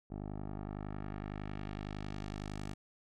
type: tone with low-pass filter sweep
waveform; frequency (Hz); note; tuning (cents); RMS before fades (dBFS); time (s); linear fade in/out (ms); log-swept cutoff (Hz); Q
10% pulse; 50.9; G#1; -34; -42; 0.1-2.74; 10; 630 to 9000; 0.94
effects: none